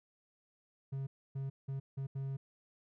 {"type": "tone bursts at uneven times", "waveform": "triangle", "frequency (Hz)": 135.7, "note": "C#3", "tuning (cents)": -36, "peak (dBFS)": -34, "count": 5, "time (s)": [[0.92, 1.07], [1.35, 1.5], [1.68, 1.8], [1.97, 2.07], [2.15, 2.37]], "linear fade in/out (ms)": 10, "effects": []}